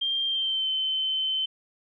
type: tone with pitch glide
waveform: sine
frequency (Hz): 3184 to 3072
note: G7 to G7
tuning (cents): +26 to -36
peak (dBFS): -24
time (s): 0.01-1.46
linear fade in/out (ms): 10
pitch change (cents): -62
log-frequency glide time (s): 0.26-0.69
effects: none